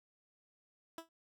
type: tone with exponential decay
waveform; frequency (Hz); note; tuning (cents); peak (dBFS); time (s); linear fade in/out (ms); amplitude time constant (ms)
15% pulse; 328.7; E4; -5; -34; 0.98-1.09; 1; 22
effects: none